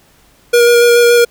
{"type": "tone with vibrato", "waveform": "square", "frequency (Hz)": 476.4, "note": "A#4", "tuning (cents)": 38, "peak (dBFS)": -6, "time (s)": [0.53, 1.25], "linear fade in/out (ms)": 10, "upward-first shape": "square", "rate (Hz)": 7, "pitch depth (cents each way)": 9, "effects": ["pink hiss -49 dBFS RMS until 1.3 s"]}